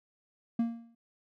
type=tone with exponential decay; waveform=triangle; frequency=231.8 Hz; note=A#3; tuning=10 cents flat; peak=-21 dBFS; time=0.59-0.95 s; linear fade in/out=5 ms; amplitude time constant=77 ms; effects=none